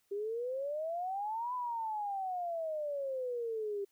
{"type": "exponential two-way sweep", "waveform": "sine", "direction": "up then down", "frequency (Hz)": [394.2, 1009, 394.2], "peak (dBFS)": -34, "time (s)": [0.11, 3.85], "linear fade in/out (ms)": 10, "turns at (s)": 1.54, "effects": ["white hiss -75 dBFS RMS until 3.91 s"]}